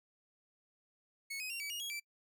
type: tone with pitch steps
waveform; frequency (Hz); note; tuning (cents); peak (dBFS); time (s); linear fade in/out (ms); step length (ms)
sawtooth; 2204 / 2521 / 2760 / 2288 / 2863 / 3309 / 2332; C#7 / D#7 / F7 / D7 / F7 / G#7 / D7; -11 / +22 / -21 / -46 / +42 / -7 / -13; -36; 1.3-2; 10; 100
effects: noise-tail reverb RT60 0.1 s tail -26 dB re dry